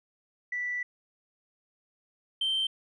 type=tone pair in turn; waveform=sine; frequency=1968 / 3124 Hz; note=B6 / G7; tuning=-7 / -7 cents; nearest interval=minor sixth; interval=800 cents; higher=second; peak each=-29 / -24 dBFS; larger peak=second; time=0.52-0.83 / 2.41-2.67 s; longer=first; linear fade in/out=5 ms; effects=tanh soft clip ceiling -23 dBFS